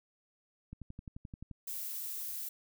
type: click train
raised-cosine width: 5 ms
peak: -32 dBFS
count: 10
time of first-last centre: 0.73-1.513 s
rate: 11.5 Hz
type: noise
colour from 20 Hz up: violet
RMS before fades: -40 dBFS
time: 1.67-2.49 s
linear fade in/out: 5 ms
effects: none